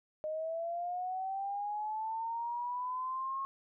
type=linear sweep; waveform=sine; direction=up; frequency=613 to 1088 Hz; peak=-34 dBFS; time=0.24-3.45 s; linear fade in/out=0 ms; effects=none